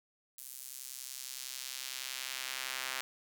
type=tone with high-pass filter sweep; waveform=sawtooth; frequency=130.81 Hz; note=C3; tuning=in tune; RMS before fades=-42 dBFS; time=0.38-3.01 s; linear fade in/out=0 ms; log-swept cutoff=10000 to 1600 Hz; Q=0.83; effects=none